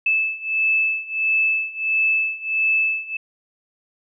sine beating tone pair, 2620 / 2621.5 Hz, E7 / E7, -11 / -10 cents, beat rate 1.5 Hz, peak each -22 / -20 dBFS, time 0.06-3.17 s, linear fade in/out 5 ms, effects none

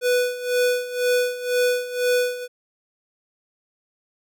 square tone with tremolo, 494.2 Hz, B4, 1 cent sharp, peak -17 dBFS, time 0.01-2.48 s, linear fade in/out 50 ms, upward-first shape sine, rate 2 Hz, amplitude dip 80%, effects none

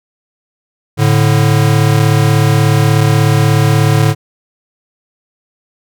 square tone pair together, 109.1 / 145.63 Hz, A2 / D3, -14 / -14 cents, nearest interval perfect fourth, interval 500 cents, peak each -11 dBFS, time 0.97-4.15 s, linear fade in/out 50 ms, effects none

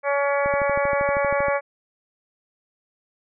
harmonic tone, 282.2 Hz, C#4, 31 cents sharp, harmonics 2 / 3 / 4 / 5 / 6 / 7 / 8, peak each -21 / -28 / -28 / -32 / -31 / -33 / -31 dBFS, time 0.03-1.61 s, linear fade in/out 50 ms
click train, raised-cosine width 3 ms, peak -20 dBFS, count 14, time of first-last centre 0.46-1.484 s, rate 12.7 Hz
effects none

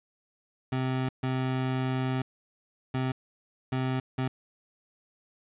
25% pulse tone bursts at uneven times, 130 Hz, C3, 11 cents flat, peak -23 dBFS, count 5, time 0.72-1.09 / 1.23-2.22 / 2.94-3.12 / 3.72-4 / 4.18-4.28 s, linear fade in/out 5 ms, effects resampled to 8000 Hz + 10-bit

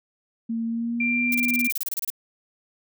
sine tone with pitch glide, 228.5 to 243.5 Hz, A#3 to B3, -34 to -24 cents, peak -24 dBFS, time 0.49-1.68 s, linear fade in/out 10 ms, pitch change +110 cents, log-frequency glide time 0.66-1.27 s
sine tone, 2370 Hz, D7, 15 cents sharp, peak -22 dBFS, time 1-1.71 s, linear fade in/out 5 ms
violet noise bursts, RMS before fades -27 dBFS, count 15, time 1.32-2.102 s, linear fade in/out 2 ms, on 26 ms, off 28 ms
effects none

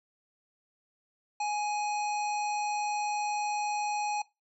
harmonic tone with a mistuned harmonic, 834 Hz, G#5, 7 cents sharp, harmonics 1 / 3 / 5 / 7 / 9, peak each -29 / -39 / -43 / -46 / -48 dBFS, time 1.4-4.22 s, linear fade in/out 5 ms, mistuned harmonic 5, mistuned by +24 cents, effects noise-tail reverb RT60 0.2 s tail -18 dB re dry

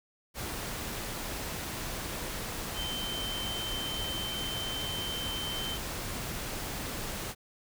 sine tone in noise, 3095 Hz, G7, 23 cents flat, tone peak -35 dBFS, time 2.74-5.79 s, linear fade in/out 50 ms, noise pink, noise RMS -37 dBFS, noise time 0.34-7.35 s, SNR -1 dB, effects none

